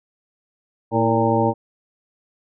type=harmonic tone with a mistuned harmonic; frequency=114.5 Hz; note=A#2; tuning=31 cents flat; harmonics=1 / 2 / 3 / 4 / 5 / 7 / 8; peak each=-23 / -23 / -23 / -23 / -23 / -23 / -23 dBFS; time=0.91-1.54 s; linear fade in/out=50 ms; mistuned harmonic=3; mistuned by=-75 cents; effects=none